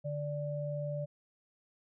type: tone pair together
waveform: sine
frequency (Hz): 146.39 / 586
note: D3 / D5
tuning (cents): -5 / -4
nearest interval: 2 octaves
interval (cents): 2401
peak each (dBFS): -36 / -37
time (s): 0.04-1.06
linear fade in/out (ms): 20
effects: none